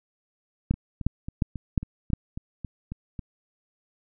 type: two click trains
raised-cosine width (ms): 5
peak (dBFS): -9 / -21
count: 5 / 10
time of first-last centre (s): 0.71-2.133 / 0.74-3.192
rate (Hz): 2.81 / 3.67
effects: none